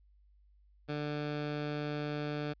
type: tone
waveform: 15% pulse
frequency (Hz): 148.2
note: D3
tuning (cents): +16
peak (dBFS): -28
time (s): 0.88-2.54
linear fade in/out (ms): 20
effects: added 50 Hz sine -61 dBFS peak until 2.6 s + resampled to 11025 Hz